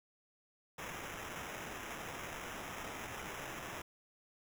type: noise with sample-and-hold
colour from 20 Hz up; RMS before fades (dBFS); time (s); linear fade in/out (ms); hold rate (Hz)
white; -45; 0.78-3.82; 5; 4410
effects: none